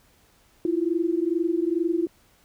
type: tone pair together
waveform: sine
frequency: 326.9 / 349.2 Hz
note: E4 / F4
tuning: -14 / 0 cents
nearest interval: minor second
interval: 114 cents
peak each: -24 / -24 dBFS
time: 0.65-2.07 s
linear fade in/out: 2 ms
effects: pink hiss -60 dBFS RMS until 2.44 s